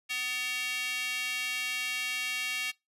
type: tone with high-pass filter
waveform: square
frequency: 250.4 Hz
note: B3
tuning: 24 cents sharp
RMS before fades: -33 dBFS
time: 0.09-2.72 s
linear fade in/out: 20 ms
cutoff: 2500 Hz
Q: 3.3
effects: noise-tail reverb RT60 0.2 s tail -24 dB re dry + resampled to 32000 Hz